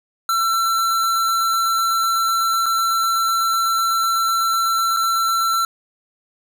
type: tone with dropouts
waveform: square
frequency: 1346 Hz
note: E6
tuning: 36 cents sharp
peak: -17 dBFS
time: 0.29-5.65 s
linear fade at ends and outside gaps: 2 ms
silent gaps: 2.659-2.663 / 4.965-4.969 s
effects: none